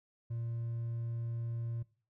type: tone with hard clipping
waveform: triangle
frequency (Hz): 116.54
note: A#2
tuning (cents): 0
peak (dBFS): -36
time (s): 0.3-1.83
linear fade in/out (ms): 10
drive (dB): 5
effects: noise-tail reverb RT60 0.4 s tail -20 dB re dry